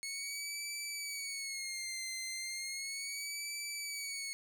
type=tone with vibrato; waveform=15% pulse; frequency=2192 Hz; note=C#7; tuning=20 cents flat; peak=-32 dBFS; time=0.03-4.33 s; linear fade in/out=0 ms; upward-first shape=sine; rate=0.35 Hz; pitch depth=95 cents each way; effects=none